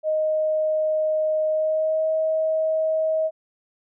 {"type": "tone with pitch glide", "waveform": "sine", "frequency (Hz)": [622.3, 633.9], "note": ["D#5", "D#5"], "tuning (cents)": [0, 32], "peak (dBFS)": -19, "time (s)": [0.03, 3.31], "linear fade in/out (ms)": 50, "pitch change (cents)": 32, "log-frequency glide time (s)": [1.48, 2.09], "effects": []}